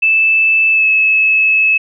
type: tone with pitch glide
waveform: sine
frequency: 2632 to 2594 Hz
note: E7 to E7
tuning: -3 to -28 cents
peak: -8 dBFS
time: 0.02-1.78 s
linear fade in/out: 10 ms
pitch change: -25 cents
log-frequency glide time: 0.71-0.86 s
effects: none